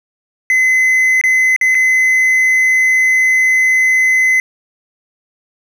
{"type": "tone with dropouts", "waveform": "triangle", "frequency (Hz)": 2039, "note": "C7", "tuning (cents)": -45, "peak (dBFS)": -7, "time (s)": [0.5, 4.4], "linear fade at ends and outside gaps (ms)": 1, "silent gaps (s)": [[1.213, 1.238], [1.563, 1.612], [1.747, 1.751]], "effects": []}